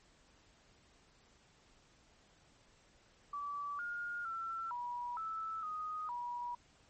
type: tone with pitch steps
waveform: sine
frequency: 1153 / 1421 / 1344 / 968 / 1314 / 1247 / 966 Hz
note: D6 / F6 / E6 / B5 / E6 / D#6 / B5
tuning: -32 / +30 / +33 / -35 / -6 / +3 / -39 cents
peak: -38 dBFS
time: 3.33-6.55 s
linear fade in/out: 5 ms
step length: 460 ms
effects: pink hiss -67 dBFS RMS until 6.89 s + MP3 32 kbps